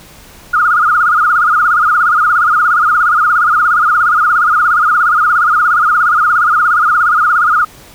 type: tone with vibrato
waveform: sine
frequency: 1323 Hz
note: E6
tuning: 6 cents sharp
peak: -7 dBFS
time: 0.53-7.65 s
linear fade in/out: 10 ms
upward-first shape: sine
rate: 17 Hz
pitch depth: 160 cents each way
effects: pink hiss -38 dBFS RMS until 7.94 s